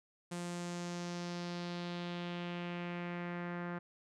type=tone with low-pass filter sweep; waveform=sawtooth; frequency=174.61 Hz; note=F3; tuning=in tune; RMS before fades=-41 dBFS; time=0.31-3.79 s; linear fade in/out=10 ms; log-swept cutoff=8700 to 1600 Hz; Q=2.2; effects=none